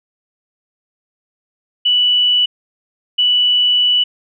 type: tone pair in turn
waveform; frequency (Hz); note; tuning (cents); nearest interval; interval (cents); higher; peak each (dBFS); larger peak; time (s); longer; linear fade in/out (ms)
sine; 2960 / 2960; F#7 / F#7; 0 / 0; unison; 0; neither; -10; neither; 1.85-2.46 / 3.18-4.04; second; 10
effects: none